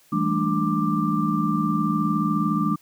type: tone cluster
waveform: sine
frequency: 164.9 / 199.1 / 218.7 / 295.8 / 1182 Hz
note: E3 / G3 / A3 / D4 / D6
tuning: +1 / +27 / -10 / +13 / +11 cents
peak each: -26 dBFS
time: 0.12-2.76 s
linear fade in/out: 10 ms
effects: white hiss -57 dBFS RMS until 2.81 s